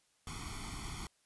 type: noise with comb filter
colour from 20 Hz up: pink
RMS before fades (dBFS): -43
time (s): 0.27-1.07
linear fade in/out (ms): 2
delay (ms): 0.9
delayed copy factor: +1
effects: white hiss -73 dBFS RMS until 1.25 s + resampled to 24000 Hz